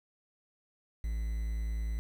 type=tone with quantisation; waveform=triangle; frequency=55 Hz; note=A1; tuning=in tune; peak=-29 dBFS; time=1.04-1.99 s; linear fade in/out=0 ms; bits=9; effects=none